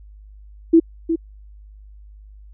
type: tone with echo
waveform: sine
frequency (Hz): 329.6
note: E4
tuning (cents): 0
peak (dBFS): -7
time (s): 0.73-0.8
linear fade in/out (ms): 10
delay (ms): 360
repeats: 1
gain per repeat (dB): -9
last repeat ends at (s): 1.16
effects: added 51 Hz sine -40 dBFS peak until 2.53 s